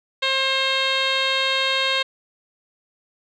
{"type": "tone with low-pass filter", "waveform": "10% pulse", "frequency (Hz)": 533, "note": "C5", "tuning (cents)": 32, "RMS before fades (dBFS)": -21, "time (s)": [0.22, 2.03], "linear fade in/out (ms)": 10, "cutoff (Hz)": 4000, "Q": 3.9, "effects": []}